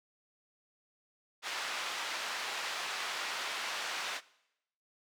pink band-pass noise, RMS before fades -38 dBFS, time 1.42-4.21 s, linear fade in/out 50 ms, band 1000 to 4900 Hz, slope 12 dB/octave, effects noise-tail reverb RT60 0.8 s tail -20 dB re dry

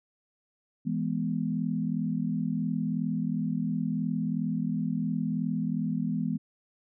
sine chord, E major, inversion none, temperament equal, 164.81 / 207.7 / 246.9 Hz, E3 / G#3 / B3, 0 / 0 / 0 cents, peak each -31 dBFS, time 0.85-6.38 s, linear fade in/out 20 ms, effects none

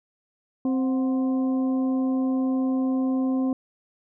harmonic tone with a mistuned harmonic, 261.6 Hz, C4, in tune, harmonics 1 / 2 / 3 / 4, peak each -21 / -34 / -39 / -42 dBFS, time 0.65-3.53 s, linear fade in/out 2 ms, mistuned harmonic 3, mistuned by -100 cents, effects none

